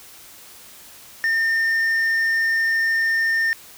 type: tone with tanh clipping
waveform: sine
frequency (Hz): 1813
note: A#6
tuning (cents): -49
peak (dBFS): -18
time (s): 1.24-3.53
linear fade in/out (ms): 0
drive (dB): 4
effects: white hiss -44 dBFS RMS until 3.77 s